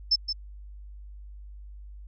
sine tone with echo, 5270 Hz, E8, 1 cent flat, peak -18 dBFS, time 0.11-0.16 s, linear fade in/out 10 ms, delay 170 ms, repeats 1, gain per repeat -8 dB, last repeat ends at 0.33 s, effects added 50 Hz sine -41 dBFS peak until 2.07 s

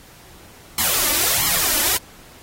white noise with flanger, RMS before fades -19 dBFS, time 0.78-1.97 s, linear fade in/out 2 ms, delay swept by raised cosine 0.94 to 3.44 ms, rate 1.5 Hz, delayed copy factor +0.9, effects pink hiss -46 dBFS RMS until 2.42 s + AAC 48 kbps

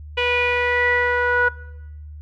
sawtooth tone with low-pass filter sweep, 488.6 Hz, B4, 19 cents flat, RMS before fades -19 dBFS, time 0.17-1.49 s, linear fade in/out 10 ms, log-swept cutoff 2700 to 1500 Hz, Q 7.8, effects noise-tail reverb RT60 1.0 s tail -21 dB re dry + added 75 Hz sine -34 dBFS peak until 2.21 s

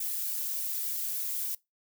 violet noise with flanger, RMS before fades -33 dBFS, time 0-1.55 s, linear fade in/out 5 ms, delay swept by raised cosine 1.5 to 3.2 ms, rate 3.4 Hz, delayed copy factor -0.8, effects noise-tail reverb RT60 0.2 s tail -23 dB re dry

